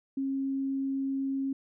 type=tone; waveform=sine; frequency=270.8 Hz; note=C#4; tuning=40 cents flat; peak=-28 dBFS; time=0.17-1.53 s; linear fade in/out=5 ms; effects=none